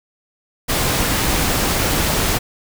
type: noise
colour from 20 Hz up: pink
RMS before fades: -18 dBFS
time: 0.68-2.39 s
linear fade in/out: 20 ms
effects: none